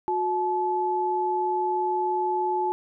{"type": "tone pair together", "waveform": "sine", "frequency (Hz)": [363.4, 863], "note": ["F#4", "A5"], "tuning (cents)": [-31, -34], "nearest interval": "octave + minor third", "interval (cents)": 1497, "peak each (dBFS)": [-27, -24], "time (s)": [0.08, 2.72], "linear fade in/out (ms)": 0, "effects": []}